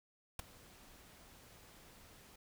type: noise with ADSR envelope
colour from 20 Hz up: pink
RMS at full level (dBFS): -38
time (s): 0.39-2.36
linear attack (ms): 3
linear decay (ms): 10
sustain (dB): -22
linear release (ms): 6
effects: none